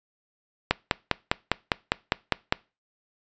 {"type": "click train", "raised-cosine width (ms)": 0.3, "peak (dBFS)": -3, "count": 10, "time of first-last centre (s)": [0.71, 2.525], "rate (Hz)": 4.96, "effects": ["noise-tail reverb RT60 0.3 s tail -23 dB re dry", "resampled to 16000 Hz"]}